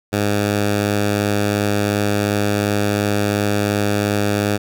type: tone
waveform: 10% pulse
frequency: 102.8 Hz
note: G#2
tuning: 17 cents flat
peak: -8 dBFS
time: 0.12-4.58 s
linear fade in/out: 20 ms
effects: none